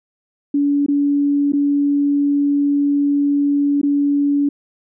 sine tone with dropouts, 285.6 Hz, D4, 48 cents flat, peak -13 dBFS, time 0.54-4.49 s, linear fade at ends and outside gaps 5 ms, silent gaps 0.863-0.883 / 1.522-1.533 / 3.815-3.831 s, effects none

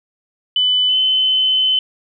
sine tone with pitch glide, 3000 to 3045 Hz, F#7 to F#7, +23 to +49 cents, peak -12 dBFS, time 0.56-1.79 s, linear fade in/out 2 ms, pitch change +26 cents, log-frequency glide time 0.88-0.96 s, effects none

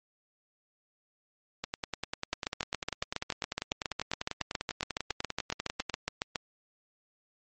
two click trains, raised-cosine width 0.2 ms, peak -15 / -13 dBFS, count 44 / 30, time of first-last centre 1.64-5.897 / 2.33-6.358 s, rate 10.1 / 7.2 Hz, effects MP3 32 kbps

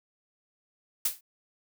blue noise with exponential decay, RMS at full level -22 dBFS, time 1.05-1.21 s, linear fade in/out 5 ms, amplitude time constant 33 ms, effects none

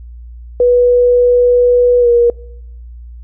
sine tone with pitch glide, 489.7 to 475.5 Hz, B4 to A#4, -15 to +34 cents, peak -6 dBFS, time 0.6-2.3 s, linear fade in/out 2 ms, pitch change -51 cents, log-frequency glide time 2-2.08 s, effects noise-tail reverb RT60 0.8 s tail -25 dB re dry + added 59 Hz sine -29 dBFS peak until 3.23 s

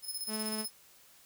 10% pulse tone with tremolo, 5180 Hz, E8, 31 cents flat, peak -29 dBFS, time 0.02-0.71 s, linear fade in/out 50 ms, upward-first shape square, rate 16 Hz, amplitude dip 60%
sawtooth tone, 216.1 Hz, A3, 31 cents flat, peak -32 dBFS, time 0.27-0.66 s, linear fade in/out 50 ms
effects white hiss -60 dBFS RMS until 1.25 s

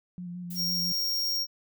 sine tone with vibrato, 176.8 Hz, F3, 22 cents sharp, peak -35 dBFS, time 0.18-0.92 s, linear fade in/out 0 ms, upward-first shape square, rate 5.9 Hz, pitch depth 21 cents each way
violet noise, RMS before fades -41 dBFS, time 0.5-1.38 s, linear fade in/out 10 ms
square tone, 5570 Hz, F8, 5 cents flat, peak -27 dBFS, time 0.55-1.47 s, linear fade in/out 50 ms
effects none

